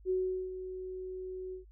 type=tone with ADSR envelope; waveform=sine; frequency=371.6 Hz; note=F#4; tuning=7 cents sharp; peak=-27 dBFS; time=0.05-1.65 s; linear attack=50 ms; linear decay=400 ms; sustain=-11 dB; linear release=120 ms; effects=added 51 Hz sine -53 dBFS peak until 1.71 s